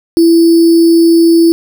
sine tone with sample-and-hold, 333.3 Hz, E4, 19 cents sharp, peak -3 dBFS, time 0.17-1.52 s, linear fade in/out 0 ms, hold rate 4900 Hz, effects none

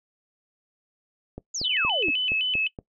click train, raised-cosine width 2 ms, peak -22 dBFS, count 7, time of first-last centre 1.38-2.788 s, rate 4.26 Hz
sine exponential sweep, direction down, 7060 to 265 Hz, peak -27 dBFS, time 1.54-2.11 s, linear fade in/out 10 ms
sine tone with vibrato, 2794 Hz, F7, in tune, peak -22 dBFS, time 1.64-2.68 s, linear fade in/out 10 ms, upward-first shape square, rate 3.9 Hz, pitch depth 130 cents each way
effects noise-tail reverb RT60 0.1 s tail -20 dB re dry

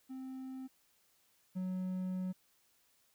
triangle tone pair in turn, 261.6 / 184.98 Hz, C4 / F#3, 0 / 0 cents, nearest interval tritone, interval 600 cents, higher first, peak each -40 / -33 dBFS, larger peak second, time 0.09-0.68 / 1.55-2.33 s, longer second, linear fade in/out 20 ms, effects white hiss -72 dBFS RMS until 3.14 s

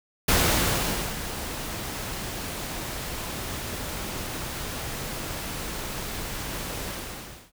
pink noise with ADSR envelope, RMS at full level -20 dBFS, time 0.28-7.52 s, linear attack 6 ms, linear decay 870 ms, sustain -13 dB, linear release 630 ms, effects none

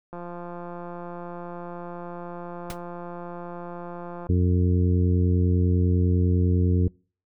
click train, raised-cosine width 1 ms, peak -24 dBFS, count 721, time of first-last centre 0.13-4.268 s, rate 174 Hz
pink noise with exponential decay, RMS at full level -31 dBFS, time 2.7-2.78 s, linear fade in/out 1 ms, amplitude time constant 17 ms
harmonic tone, 90 Hz, F#2, 47 cents flat, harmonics 1 / 2 / 3 / 4 / 5, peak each -19 / -25 / -29 / -31 / -33 dBFS, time 4.29-6.88 s, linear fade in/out 5 ms
effects noise-tail reverb RT60 0.4 s tail -25 dB re dry

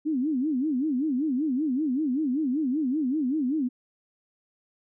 sine tone with vibrato, 280 Hz, C#4, 18 cents sharp, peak -23 dBFS, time 0.05-3.69 s, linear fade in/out 20 ms, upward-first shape sine, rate 5.2 Hz, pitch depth 230 cents each way, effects none

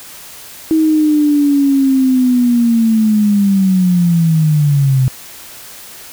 sine linear sweep, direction down, 320 to 127.8 Hz, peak -8 dBFS, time 0.71-5.08 s, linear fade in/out 0 ms, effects white hiss -34 dBFS RMS until 6.12 s

